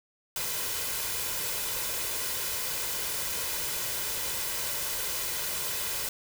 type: noise with comb filter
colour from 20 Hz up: white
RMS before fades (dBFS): -32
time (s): 0.36-6.09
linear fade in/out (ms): 2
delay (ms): 2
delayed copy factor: +0.5
effects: none